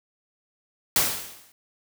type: noise with exponential decay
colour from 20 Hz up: white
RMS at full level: -18 dBFS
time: 0.96-1.52 s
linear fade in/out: 1 ms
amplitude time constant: 120 ms
effects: none